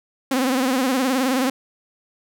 sawtooth tone with vibrato, 259.7 Hz, C4, 13 cents flat, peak -14 dBFS, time 0.31-1.5 s, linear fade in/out 5 ms, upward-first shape sine, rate 19 Hz, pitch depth 91 cents each way, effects none

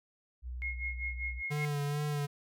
sine tone, 61.74 Hz, B1, in tune, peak -37 dBFS, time 0.42-1.43 s, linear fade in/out 50 ms
sine tone with tremolo, 2156 Hz, C#7, 49 cents flat, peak -33 dBFS, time 0.62-1.65 s, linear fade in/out 0 ms, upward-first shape sine, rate 5.1 Hz, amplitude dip 85%
square tone with vibrato, 146.2 Hz, D3, 7 cents flat, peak -32 dBFS, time 1.5-2.27 s, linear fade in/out 20 ms, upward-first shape sine, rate 2.3 Hz, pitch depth 32 cents each way
effects none

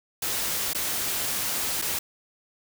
white noise with dropouts, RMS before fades -28 dBFS, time 0.22-1.99 s, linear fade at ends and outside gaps 5 ms, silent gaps 0.734-0.747 / 1.817-1.821 s, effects none

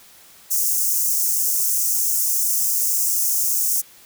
white high-pass noise, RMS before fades -20 dBFS, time 0.5-3.82 s, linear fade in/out 20 ms, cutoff 5700 Hz, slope 48 dB/octave, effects white hiss -48 dBFS RMS until 4.05 s

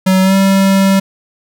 square tone with pitch glide, 188.2 to 194.05 Hz, F#3 to G3, +30 to -17 cents, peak -8 dBFS, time 0.06-1 s, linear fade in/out 10 ms, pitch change +53 cents, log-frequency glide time 0.22-0.35 s, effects none

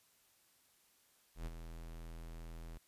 square tone with ADSR envelope, 41.2 Hz, E1, in tune, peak -39 dBFS, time 1.35-2.78 s, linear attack 110 ms, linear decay 32 ms, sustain -8 dB, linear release 9 ms, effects white hiss -71 dBFS RMS until 2.87 s + resampled to 32000 Hz

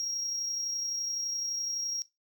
triangle tone with amplitude modulation, 5610 Hz, F8, 7 cents sharp, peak -28 dBFS, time 0-2.02 s, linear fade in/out 0 ms, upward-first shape sine, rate 31.8 Hz, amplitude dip 35%, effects noise-tail reverb RT60 0.2 s tail -18 dB re dry + tanh soft clip ceiling -24 dBFS

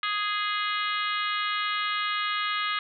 harmonic tone, 415.3 Hz, G#4, in tune, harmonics 3 / 4 / 5 / 6 / 7 / 8 / 9 / 10, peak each -29 / -34 / -33 / -39 / -36 / -36 / -38 / -42 dBFS, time 0.03-2.79 s, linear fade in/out 2 ms, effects none

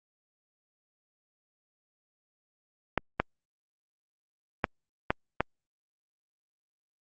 clicks, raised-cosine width 0.5 ms, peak -9 dBFS, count 5, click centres 2.977 / 3.2 / 4.642 / 5.105 / 5.406 s, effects Opus 48 kbps

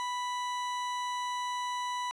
40% pulse tone, 987.8 Hz, B5, in tune, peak -31 dBFS, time 0-2.11 s, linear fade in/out 0 ms, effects low-pass 7000 Hz 12 dB/octave

